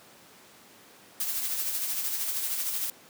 blue noise with tremolo, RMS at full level -29 dBFS, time 1.2-2.9 s, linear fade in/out 2 ms, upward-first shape sine, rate 13 Hz, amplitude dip 40%, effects pink hiss -53 dBFS RMS until 3.09 s + high-pass 200 Hz 12 dB/octave

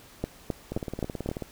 two click trains, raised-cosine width 2 ms, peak -19 / -14 dBFS, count 14 / 5, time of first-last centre 0.72-1.423 / 0.24-1.29 s, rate 18.5 / 3.81 Hz, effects pink hiss -52 dBFS RMS until 1.51 s

